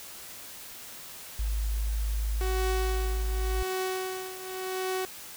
sine tone, 53.2 Hz, G#1, 42 cents sharp, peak -26 dBFS, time 1.39-3.63 s, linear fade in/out 5 ms
sawtooth tone with tremolo, 374.2 Hz, F#4, 20 cents sharp, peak -24 dBFS, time 2.41-5.05 s, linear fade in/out 0 ms, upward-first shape triangle, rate 0.89 Hz, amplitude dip 80%
effects white hiss -44 dBFS RMS until 5.36 s

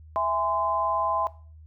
sine chord, E augmented, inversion none, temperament just, 659.3 / 824.1 / 1030.1 Hz, E5 / G#5 / B#5, 0 / -14 / -27 cents, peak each -27 / -30 / -25 dBFS, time 0.16-1.27 s, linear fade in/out 0 ms, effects noise-tail reverb RT60 0.4 s tail -18 dB re dry + added 78 Hz sine -45 dBFS peak until 1.66 s

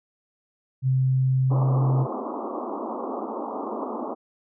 sine tone with pitch glide, 130.81 to 132.02 Hz, C3 to C3, 0 to +16 cents, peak -18 dBFS, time 0.82-2.07 s, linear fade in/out 50 ms, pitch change +16 cents, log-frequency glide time 1.51-1.58 s
pink band-pass noise, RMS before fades -31 dBFS, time 1.5-4.15 s, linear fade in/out 20 ms, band 220 to 1200 Hz, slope 96 dB/octave
effects none

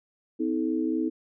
sine tone cluster, 255.5 / 319.5 / 434.1 Hz, C4 / D#4 / A4, -41 / +46 / -23 cents, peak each -29 / -26 / -34 dBFS, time 0.39-1.1 s, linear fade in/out 20 ms, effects none

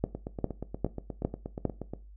two click trains, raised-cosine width 2 ms, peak -13 / -22 dBFS, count 5 / 16, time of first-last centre 0.04-1.653 / 0.15-1.936 s, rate 2.48 / 8.4 Hz, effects noise-tail reverb RT60 0.3 s tail -17 dB re dry + added 50 Hz sine -47 dBFS peak until 2.16 s

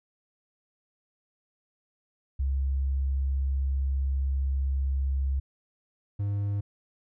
sine / triangle tone pair in turn, 67.6 / 101.29 Hz, C#2 / G#2, -43 / -43 cents, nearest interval perfect fifth, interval 700 cents, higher second, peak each -24 dBFS, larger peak neither, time 2.39-5.4 / 6.19-6.61 s, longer first, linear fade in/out 10 ms, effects none

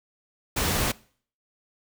pink noise, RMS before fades -25 dBFS, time 0.56-0.92 s, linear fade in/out 10 ms, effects noise-tail reverb RT60 0.5 s tail -22 dB re dry

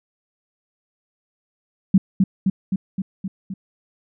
sine tone with echo, 191.4 Hz, G3, 41 cents flat, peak -8 dBFS, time 1.94-1.98 s, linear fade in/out 5 ms, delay 260 ms, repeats 6, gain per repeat -3 dB, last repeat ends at 3.54 s, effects none

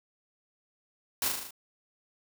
white noise with echo, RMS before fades -29 dBFS, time 1.22-1.28 s, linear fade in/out 2 ms, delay 38 ms, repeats 6, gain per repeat -3 dB, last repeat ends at 1.508 s, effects none

